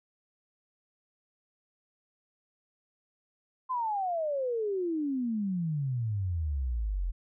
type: exponential sweep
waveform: sine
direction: down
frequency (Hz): 1046.5 to 41.4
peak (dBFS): -28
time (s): 3.69-7.12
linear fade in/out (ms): 20
effects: none